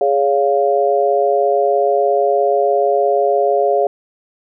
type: chord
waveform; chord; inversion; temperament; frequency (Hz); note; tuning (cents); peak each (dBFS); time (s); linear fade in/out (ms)
sine; Db major; second; equal with one note detuned; 415.3 / 561.5 / 698.5; Ab4 / Db5 / F5; 0 / +22 / 0; -16; 0.01-3.87; 2
effects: none